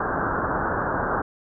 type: low-pass noise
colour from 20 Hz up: white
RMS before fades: -25 dBFS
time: 0-1.22 s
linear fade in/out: 5 ms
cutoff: 1600 Hz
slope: 96 dB/octave
effects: none